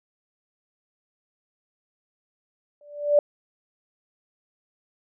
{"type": "tone with exponential growth", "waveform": "sine", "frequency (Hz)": 585, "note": "D5", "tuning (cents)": -7, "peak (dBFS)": -11, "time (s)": [2.81, 3.19], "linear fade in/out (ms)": 2, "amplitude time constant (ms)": 81, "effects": []}